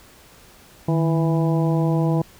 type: harmonic tone with a mistuned harmonic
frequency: 164.9 Hz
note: E3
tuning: 1 cent sharp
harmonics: 1 / 2 / 3 / 4 / 5 / 6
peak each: -18 / -24 / -28 / -30 / -32 / -34 dBFS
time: 0.88-2.22 s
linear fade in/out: 5 ms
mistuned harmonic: 1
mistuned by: -86 cents
effects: pink hiss -49 dBFS RMS until 2.39 s